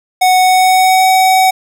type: tone with pitch glide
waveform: square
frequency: 740 to 752.9 Hz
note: F#5 to F#5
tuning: 0 to +30 cents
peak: -7 dBFS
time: 0.21-1.51 s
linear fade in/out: 10 ms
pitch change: +30 cents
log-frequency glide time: 0.38-1.09 s
effects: none